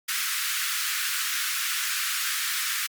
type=high-pass noise; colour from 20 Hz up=pink; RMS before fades=-28 dBFS; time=0.08-2.87 s; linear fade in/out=10 ms; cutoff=1300 Hz; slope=48 dB/octave; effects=Opus 48 kbps